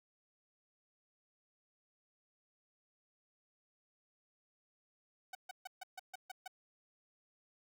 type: tone bursts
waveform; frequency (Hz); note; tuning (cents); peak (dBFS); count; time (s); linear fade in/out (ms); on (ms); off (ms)
sawtooth; 749; F#5; +21; -40; 8; 5.33-6.478; 5; 21; 140
effects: none